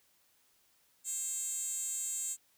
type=tone with high-pass filter; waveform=10% pulse; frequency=533 Hz; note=C5; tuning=32 cents sharp; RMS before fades=-37 dBFS; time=1.04-2.37 s; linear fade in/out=50 ms; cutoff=7400 Hz; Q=5.7; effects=white hiss -70 dBFS RMS until 2.57 s